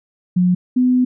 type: tone pair in turn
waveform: sine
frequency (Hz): 180 / 251.5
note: F#3 / B3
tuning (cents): -47 / +32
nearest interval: tritone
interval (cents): 579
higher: second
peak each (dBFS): -11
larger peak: neither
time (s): 0.36-0.55 / 0.76-1.05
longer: second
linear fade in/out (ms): 10
effects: none